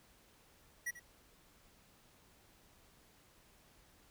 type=tone with echo; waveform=square; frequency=1932 Hz; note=B6; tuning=39 cents flat; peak=-37 dBFS; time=0.86-0.91 s; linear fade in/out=10 ms; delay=88 ms; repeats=1; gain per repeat=-14 dB; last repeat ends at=0.998 s; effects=pink hiss -66 dBFS RMS until 4.1 s